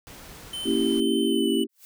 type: noise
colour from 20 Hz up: pink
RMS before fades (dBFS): -44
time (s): 0.07-1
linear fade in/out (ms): 0
type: tone with pitch glide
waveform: square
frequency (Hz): 3068 to 2972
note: G7 to F#7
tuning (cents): -38 to +7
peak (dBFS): -31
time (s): 0.53-1.64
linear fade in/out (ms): 5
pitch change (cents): -55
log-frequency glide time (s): 1.25-1.51
type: chord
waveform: sine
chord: A# diminished seventh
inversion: none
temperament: equal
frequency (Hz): 233.1 / 277.2 / 329.6 / 392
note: A#3 / C#4 / E4 / G4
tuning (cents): 0 / 0 / 0 / 0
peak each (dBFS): -26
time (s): 0.64-1.67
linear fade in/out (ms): 50
type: noise with exponential growth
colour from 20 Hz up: blue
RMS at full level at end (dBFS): -44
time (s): 1.69-1.85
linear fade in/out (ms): 0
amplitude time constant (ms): 34
effects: none